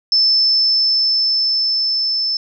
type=tone with level ramp; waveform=sine; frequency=5274 Hz; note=E8; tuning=in tune; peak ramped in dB=-10 to -16 dBFS; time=0.12-2.37 s; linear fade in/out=2 ms; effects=none